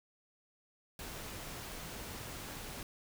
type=noise; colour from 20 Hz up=pink; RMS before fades=-45 dBFS; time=0.99-2.83 s; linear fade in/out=2 ms; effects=none